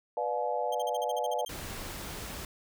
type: chord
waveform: sine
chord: B diminished seventh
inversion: none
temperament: just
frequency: 493.9 / 592.7 / 711.2 / 853.4 Hz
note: B4 / D5 / F5 / Ab5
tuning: 0 / +16 / +31 / +47 cents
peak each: -34 dBFS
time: 0.17-1.45 s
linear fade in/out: 2 ms
type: tone bursts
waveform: sawtooth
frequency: 3173 Hz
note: G7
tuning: 20 cents sharp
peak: -36 dBFS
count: 11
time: 0.72-1.488 s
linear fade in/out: 5 ms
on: 28 ms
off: 46 ms
type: noise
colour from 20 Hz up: pink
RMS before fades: -40 dBFS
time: 1.49-2.45 s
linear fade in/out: 2 ms
effects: none